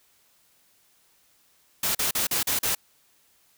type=noise bursts; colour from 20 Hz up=white; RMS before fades=-25 dBFS; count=6; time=1.83-2.75 s; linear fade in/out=5 ms; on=120 ms; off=40 ms; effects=white hiss -63 dBFS RMS until 3.57 s